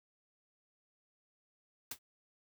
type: noise with exponential decay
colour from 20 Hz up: white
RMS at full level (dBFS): -35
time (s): 1.91-1.99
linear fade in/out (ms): 5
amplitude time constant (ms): 16
effects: none